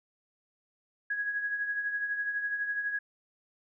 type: tone with tremolo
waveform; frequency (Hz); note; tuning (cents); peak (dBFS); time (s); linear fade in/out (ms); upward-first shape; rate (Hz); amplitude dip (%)
sine; 1661.2; G#6; 0; -27; 1.1-2.99; 5; triangle; 12; 60
effects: none